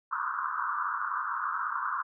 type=band-pass noise; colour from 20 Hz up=pink; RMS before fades=-32 dBFS; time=0.11-2.03 s; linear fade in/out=20 ms; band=1000 to 1500 Hz; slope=96 dB/octave; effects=none